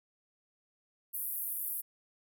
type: band-pass noise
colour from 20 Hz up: pink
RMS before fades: -37 dBFS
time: 1.13-1.82 s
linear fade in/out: 20 ms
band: 11000 to 16000 Hz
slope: 48 dB/octave
effects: none